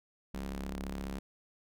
sawtooth ring-modulated tone, 69.3 Hz, C#2, in tune, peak -30 dBFS, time 0.34-1.19 s, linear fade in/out 5 ms, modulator 121 Hz, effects none

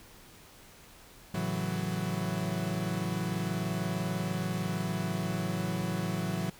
40% pulse chord, F# minor seventh, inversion first, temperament equal, 110 / 138.59 / 164.81 / 185 Hz, A2 / C#3 / E3 / F#3, 0 / 0 / 0 / 0 cents, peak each -37 / -39 / -34 / -33 dBFS, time 1.34-6.5 s, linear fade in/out 5 ms, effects pink hiss -54 dBFS RMS until 6.59 s

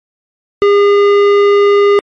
triangle tone with tanh clipping, 405.7 Hz, G#4, 41 cents flat, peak -7 dBFS, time 0.62-1.99 s, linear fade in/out 0 ms, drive 18 dB, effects MP3 48 kbps

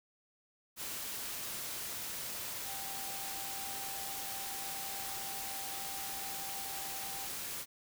sine tone in noise, 784 Hz, G5, in tune, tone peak -47 dBFS, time 2.64-7.29 s, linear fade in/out 50 ms, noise white, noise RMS -41 dBFS, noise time 0.76-7.66 s, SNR -9 dB, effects none

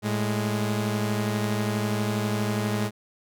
sawtooth tone pair together, 110 / 207.7 Hz, A2 / G#3, 0 / 0 cents, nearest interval major seventh, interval 1100 cents, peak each -23 dBFS, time 0.02-2.91 s, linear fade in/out 50 ms, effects none

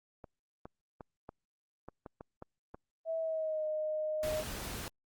clicks, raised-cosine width 1 ms, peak -31 dBFS, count 9, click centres 0.242 / 0.655 / 1.008 / 1.291 / 1.886 / 2.062 / 2.209 / 2.424 / 2.745 s
sine tone with pitch glide, 651 to 617.3 Hz, E5 to D#5, -22 to -14 cents, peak -32 dBFS, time 3.05-4.44 s, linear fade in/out 50 ms, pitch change -92 cents, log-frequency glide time 3.18-3.64 s
pink noise, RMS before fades -41 dBFS, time 4.23-4.88 s, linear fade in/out 0 ms
effects Opus 32 kbps

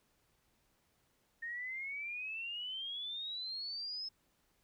sine exponential sweep, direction up, 1832 to 5230 Hz, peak -39 dBFS, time 1.42-4.09 s, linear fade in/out 10 ms, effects pink hiss -75 dBFS RMS until 4.63 s

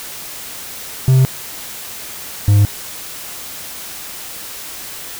triangle tone pair in turn, 130.81 / 102.42 Hz, C3 / G#2, 0 / -24 cents, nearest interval major third, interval 424 cents, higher first, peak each -5 dBFS, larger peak neither, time 1.08-1.25 / 2.48-2.65 s, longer neither, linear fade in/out 0 ms, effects white hiss -30 dBFS RMS until 5.19 s

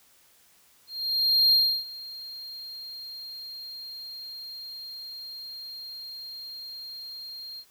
triangle tone with ADSR envelope, 4210 Hz, C8, 10 cents sharp, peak -15 dBFS, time 0.87-7.65 s, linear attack 650 ms, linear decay 320 ms, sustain -21 dB, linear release 64 ms, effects white hiss -60 dBFS RMS until 7.7 s

